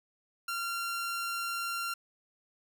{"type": "tone", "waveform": "sawtooth", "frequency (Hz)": 1379, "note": "F6", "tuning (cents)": -22, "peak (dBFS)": -29, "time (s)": [0.48, 1.94], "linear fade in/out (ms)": 5, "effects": []}